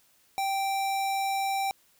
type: tone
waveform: square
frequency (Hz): 782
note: G5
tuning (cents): -4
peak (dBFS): -27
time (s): 0.38-1.71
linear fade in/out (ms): 0
effects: white hiss -64 dBFS RMS until 1.99 s